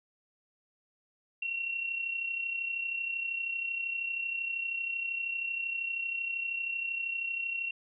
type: tone with amplitude modulation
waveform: sine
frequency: 2732 Hz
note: F7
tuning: 39 cents flat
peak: -29 dBFS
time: 1.42-7.71 s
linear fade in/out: 5 ms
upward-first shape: sine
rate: 32.8 Hz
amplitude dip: 55%
effects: none